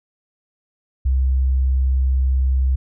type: tone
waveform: sine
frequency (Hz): 65.4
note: C2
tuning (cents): 0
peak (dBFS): -14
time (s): 1.05-2.76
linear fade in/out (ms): 10
effects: none